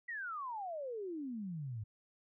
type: exponential sweep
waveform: sine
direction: down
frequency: 1975.5 to 101.2 Hz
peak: -39 dBFS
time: 0.08-1.84 s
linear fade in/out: 10 ms
effects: none